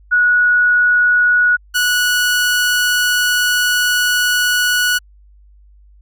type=tone pair in turn; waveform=sine / sawtooth; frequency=1462 / 1469.5 Hz; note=F#6 / F#6; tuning=-21 / -12 cents; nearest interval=unison; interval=9 cents; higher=second; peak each=-9 dBFS; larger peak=neither; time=0.11-1.57 / 1.74-4.99 s; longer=second; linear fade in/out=20 ms; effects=added 50 Hz sine -43 dBFS peak until 6.01 s